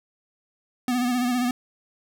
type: tone with vibrato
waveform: square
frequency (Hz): 246.9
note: B3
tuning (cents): 0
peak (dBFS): -22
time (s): 0.88-1.51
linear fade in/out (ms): 2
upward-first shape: sine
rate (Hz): 15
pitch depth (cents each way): 47
effects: none